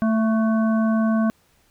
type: harmonic tone with a mistuned harmonic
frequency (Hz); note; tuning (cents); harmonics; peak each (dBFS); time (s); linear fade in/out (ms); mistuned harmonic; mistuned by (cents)
221.7; A3; +13; 1 / 3 / 5 / 7; -17 / -27 / -31 / -34; 0.02-1.3; 0; 7; -44
effects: pink hiss -61 dBFS RMS until 1.7 s